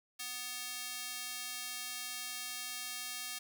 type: tone with high-pass filter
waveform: square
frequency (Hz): 247.9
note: B3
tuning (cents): +7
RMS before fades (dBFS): -42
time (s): 0.19-3.39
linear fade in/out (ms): 10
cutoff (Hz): 2900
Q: 0.55
effects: none